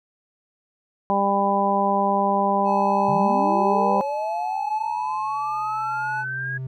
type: harmonic tone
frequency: 198.9 Hz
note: G3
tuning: 25 cents sharp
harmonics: 1 / 2 / 3 / 4 / 5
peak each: -25 / -28 / -25 / -22 / -23 dBFS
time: 1.1-4.01 s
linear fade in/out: 0 ms
type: tone with pitch glide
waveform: triangle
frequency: 857 to 862.5 Hz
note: A5 to A5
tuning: -46 to -35 cents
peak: -24 dBFS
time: 2.64-6.25 s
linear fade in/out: 50 ms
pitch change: +11 cents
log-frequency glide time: 3.99-5.66 s
type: linear sweep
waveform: sine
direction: up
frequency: 130.81 to 1661.2 Hz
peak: -26 dBFS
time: 3.08-6.58 s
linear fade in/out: 10 ms
type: tone with exponential growth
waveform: triangle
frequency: 130.81 Hz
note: C3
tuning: in tune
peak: -25 dBFS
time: 4.78-6.67 s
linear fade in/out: 5 ms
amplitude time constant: 410 ms
effects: none